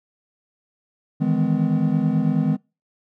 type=chord; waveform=triangle; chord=E major seventh; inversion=third; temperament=equal with one note detuned; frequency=155.56 / 164.81 / 207.7 / 253.2 Hz; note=D#3 / E3 / G#3 / B3; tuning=0 / 0 / 0 / +43 cents; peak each=-21 dBFS; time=1.2-2.57 s; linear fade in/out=20 ms; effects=noise-tail reverb RT60 0.3 s tail -26 dB re dry